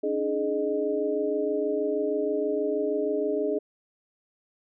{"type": "tone cluster", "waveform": "sine", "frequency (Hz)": [282.2, 308.5, 421.1, 614], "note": ["C#4", "D#4", "G#4", "D#5"], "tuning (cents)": [31, -15, 24, -23], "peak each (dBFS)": [-33, -32, -26, -31], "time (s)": [0.03, 3.59], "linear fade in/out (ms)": 10, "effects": []}